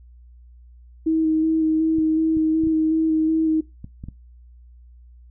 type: tone with vibrato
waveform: sine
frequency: 317.8 Hz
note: D#4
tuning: 37 cents sharp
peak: -16 dBFS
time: 1.06-3.61 s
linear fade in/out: 10 ms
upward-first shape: square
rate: 2.7 Hz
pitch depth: 14 cents each way
type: clicks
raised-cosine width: 5 ms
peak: -22 dBFS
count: 7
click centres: 1.985 / 2.37 / 2.637 / 2.671 / 3.844 / 4.039 / 4.086 s
effects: noise-tail reverb RT60 0.2 s tail -19 dB re dry + added 60 Hz sine -44 dBFS peak until 5.3 s